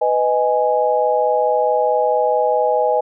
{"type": "chord", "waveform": "sine", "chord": "G# minor", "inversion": "first", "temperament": "just", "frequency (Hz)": [498.4, 623, 830.6], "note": ["B4", "D#5", "G#5"], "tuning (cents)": [16, 2, 0], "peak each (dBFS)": -18, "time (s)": [0.01, 3.01], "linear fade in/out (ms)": 10, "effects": []}